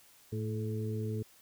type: harmonic tone with a mistuned harmonic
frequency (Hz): 110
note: A2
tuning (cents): 0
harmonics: 1 / 2 / 3 / 4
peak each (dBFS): -34 / -40 / -45 / -40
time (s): 0.32-1.23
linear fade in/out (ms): 10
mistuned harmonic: 4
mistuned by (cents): -36
effects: white hiss -61 dBFS RMS until 1.41 s